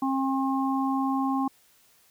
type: harmonic tone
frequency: 268.1 Hz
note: C4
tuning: 42 cents sharp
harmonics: 1 / 3 / 4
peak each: -25 / -30 / -31 dBFS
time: 0.02-1.48 s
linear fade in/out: 5 ms
effects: white hiss -61 dBFS RMS until 2.1 s